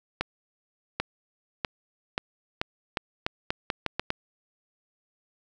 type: accelerating click train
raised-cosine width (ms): 0.3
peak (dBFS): -10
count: 12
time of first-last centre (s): 0.21-4.104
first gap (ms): 790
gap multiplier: 0.82
effects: none